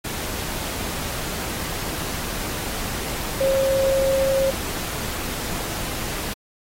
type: tone in noise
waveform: sine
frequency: 538 Hz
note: C5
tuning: 48 cents sharp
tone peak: -17 dBFS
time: 3.4-4.51 s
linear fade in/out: 10 ms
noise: pink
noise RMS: -29 dBFS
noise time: 0.04-6.34 s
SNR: +9 dB
effects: AAC 48 kbps